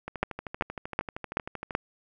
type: two click trains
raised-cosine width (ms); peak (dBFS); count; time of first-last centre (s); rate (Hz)
0.5; -20 / -9; 22 / 5; 0.08-1.708 / 0.23-1.751; 12.9 / 2.63
effects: none